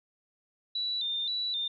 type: tone with vibrato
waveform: sine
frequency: 3772 Hz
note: A#7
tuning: 20 cents sharp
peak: -29 dBFS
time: 0.75-1.68 s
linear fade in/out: 5 ms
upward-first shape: square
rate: 1.9 Hz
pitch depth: 75 cents each way
effects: none